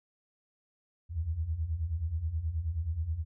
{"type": "beating tone pair", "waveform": "sine", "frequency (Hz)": [74.6, 84], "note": ["D2", "E2"], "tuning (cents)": [28, 33], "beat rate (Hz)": 9.4, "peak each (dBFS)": [-36, -31], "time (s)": [1.09, 3.25], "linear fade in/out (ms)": 50, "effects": []}